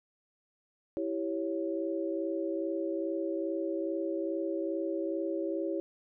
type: chord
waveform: sine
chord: C# diminished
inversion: first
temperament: equal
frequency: 329.6 / 392 / 554.4 Hz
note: E4 / G4 / C#5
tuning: 0 / 0 / 0 cents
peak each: -33 / -36 / -36 dBFS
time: 0.97-5.8 s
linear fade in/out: 0 ms
effects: none